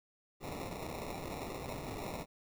white noise with sample-and-hold, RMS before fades -42 dBFS, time 0.4-2.26 s, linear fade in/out 50 ms, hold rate 1575 Hz, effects none

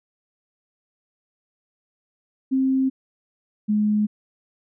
sine tone pair in turn, 264.5 / 210.6 Hz, C4 / G#3, +19 / +24 cents, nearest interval major third, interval 395 cents, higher first, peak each -17 dBFS, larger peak neither, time 2.51-2.9 / 3.68-4.07 s, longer neither, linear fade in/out 20 ms, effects none

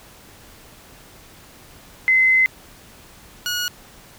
sine / 15% pulse tone pair in turn, 2052 / 1451 Hz, C7 / F#6, -34 / -34 cents, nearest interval tritone, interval 600 cents, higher first, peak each -12 / -15 dBFS, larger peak first, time 2.08-2.46 / 3.46-3.68 s, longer first, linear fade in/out 0 ms, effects pink hiss -46 dBFS RMS until 4.18 s

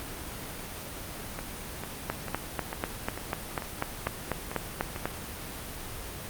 two click trains, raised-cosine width 0.5 ms, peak -19 / -12 dBFS, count 9 / 13, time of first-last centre 1.39-4.961 / 2.1-5.056 s, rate 2.24 / 4.06 Hz, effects pink hiss -39 dBFS RMS until 6.29 s + Opus 32 kbps

